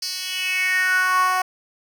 10% pulse tone with high-pass filter sweep, 370 Hz, F#4, in tune, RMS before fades -21 dBFS, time 0.02-1.42 s, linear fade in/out 5 ms, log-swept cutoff 4600 to 840 Hz, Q 5.3, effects none

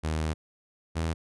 sawtooth tone pair in turn, 78.4 / 81.34 Hz, D#2 / E2, +14 / -23 cents, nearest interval minor second, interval 63 cents, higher second, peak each -23 dBFS, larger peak neither, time 0.03-0.34 / 0.95-1.14 s, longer first, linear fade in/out 20 ms, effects resampled to 24000 Hz

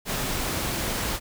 pink noise, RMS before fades -28 dBFS, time 0.05-1.2 s, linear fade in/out 50 ms, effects none

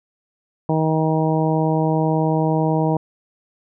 harmonic tone, 158.2 Hz, D#3, 29 cents sharp, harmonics 1 / 2 / 3 / 4 / 5 / 6, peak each -19 / -22 / -24 / -25 / -26 / -27 dBFS, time 0.69-2.97 s, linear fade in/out 2 ms, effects none

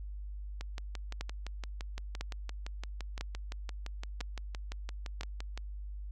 two click trains, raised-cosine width 0.2 ms, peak -20 / -24 dBFS, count 5 / 30, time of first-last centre 1.21-5.21 / 0.61-5.576 s, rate 1 / 5.84 Hz, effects added 50 Hz sine -39 dBFS peak until 6.11 s

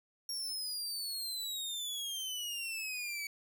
sawtooth exponential sweep, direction down, 5588 to 2264 Hz, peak -34 dBFS, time 0.29-3.27 s, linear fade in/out 2 ms, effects none

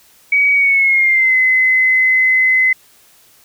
sine tone with pitch glide, 2264 to 2040 Hz, C#7 to C7, +36 to -44 cents, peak -9 dBFS, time 0.32-2.73 s, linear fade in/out 5 ms, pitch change -180 cents, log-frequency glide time 0.54-1.36 s, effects white hiss -49 dBFS RMS until 3.44 s

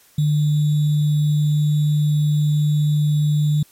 sine tone with sample-and-hold, 149.5 Hz, D3, 31 cents sharp, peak -14 dBFS, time 0.18-3.63 s, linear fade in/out 5 ms, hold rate 3675 Hz, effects white hiss -53 dBFS RMS until 3.71 s + MP3 64 kbps

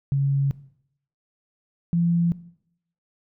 sine tone pair in turn, 138.59 / 170.58 Hz, C#3 / F3, 0 / -40 cents, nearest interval major third, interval 360 cents, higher second, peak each -18 / -18 dBFS, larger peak neither, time 0.12-0.51 / 1.93-2.32 s, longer neither, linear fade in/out 0 ms, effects noise-tail reverb RT60 0.7 s tail -18 dB re dry

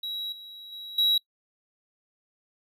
triangle tone with level steps, 3873 Hz, B7, 35 cents flat, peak -29 / -40 / -36 / -18 dBFS, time 0.03-1.18 s, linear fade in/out 5 ms, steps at 0.32 / 0.72 / 0.98 s, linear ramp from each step 5 ms, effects noise-tail reverb RT60 0.1 s tail -23 dB re dry

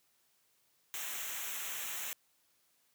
white noise with comb filter, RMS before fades -40 dBFS, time 0.94-2.13 s, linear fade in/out 0 ms, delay 0.21 ms, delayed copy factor -0.75, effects white hiss -73 dBFS RMS until 2.94 s + high-pass 80 Hz 12 dB/octave

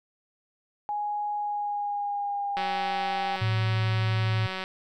sine tone with pitch glide, 830.6 to 793.5 Hz, G#5 to G5, 0 to +21 cents, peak -27 dBFS, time 0.89-3.36 s, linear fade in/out 0 ms, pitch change -79 cents, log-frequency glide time 1.35-3.14 s
click train, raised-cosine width 0.3 ms, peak -17 dBFS, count 390, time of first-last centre 2.57-4.639 s, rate 188 Hz
sine tone, 110 Hz, A2, in tune, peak -23 dBFS, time 3.41-4.47 s, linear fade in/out 10 ms
effects none

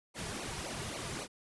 pink noise with flanger, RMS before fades -40 dBFS, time 0.14-1.28 s, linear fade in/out 50 ms, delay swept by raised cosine 0.57 to 3.87 ms, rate 3.7 Hz, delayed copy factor -0.9, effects resampled to 24000 Hz

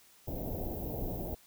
pink band-stop noise, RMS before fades -37 dBFS, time 0.27-1.35 s, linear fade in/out 10 ms, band 760 to 14000 Hz, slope 48 dB/octave, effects white hiss -61 dBFS RMS until 1.46 s

